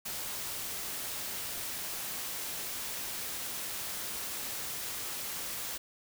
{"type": "noise", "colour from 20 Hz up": "white", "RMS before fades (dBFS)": -38, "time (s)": [0.05, 5.78], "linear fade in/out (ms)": 10, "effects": []}